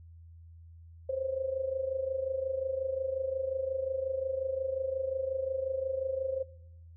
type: tone with amplitude modulation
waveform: sine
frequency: 529 Hz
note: C5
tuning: 19 cents sharp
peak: -27 dBFS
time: 1.09-6.43 s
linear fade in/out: 5 ms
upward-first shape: sine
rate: 25.6 Hz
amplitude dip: 75%
effects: noise-tail reverb RT60 0.8 s tail -20 dB re dry + added 83 Hz sine -49 dBFS peak until 6.96 s